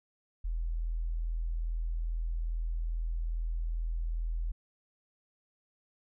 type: tone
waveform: sine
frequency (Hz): 41.2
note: E1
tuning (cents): 0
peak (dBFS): -30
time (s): 0.44-4.52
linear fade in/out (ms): 10
effects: none